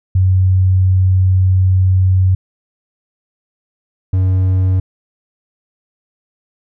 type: tone pair in turn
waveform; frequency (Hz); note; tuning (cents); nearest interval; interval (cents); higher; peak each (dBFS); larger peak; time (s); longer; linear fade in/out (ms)
sine / triangle; 93.4 / 93.4; F#2 / F#2; +17 / +17; unison; 0; neither; -8; neither; 0.15-2.35 / 4.13-4.8; first; 5
effects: none